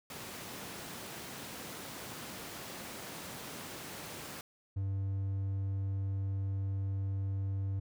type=high-pass noise; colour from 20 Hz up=pink; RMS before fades=-45 dBFS; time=0.1-4.41 s; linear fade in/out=2 ms; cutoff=130 Hz; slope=12 dB/octave
type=tone; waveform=triangle; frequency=97.4 Hz; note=G2; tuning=11 cents flat; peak=-30 dBFS; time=4.76-7.8 s; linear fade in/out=10 ms
effects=none